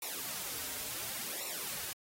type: noise with flanger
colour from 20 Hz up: white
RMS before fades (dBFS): -40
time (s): 0.02-1.93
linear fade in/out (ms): 2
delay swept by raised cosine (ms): 0.61 to 6.01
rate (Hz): 0.7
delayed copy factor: -1
effects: AAC 48 kbps